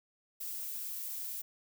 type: noise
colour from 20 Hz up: violet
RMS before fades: -40 dBFS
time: 0.4-1.42 s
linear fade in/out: 10 ms
effects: none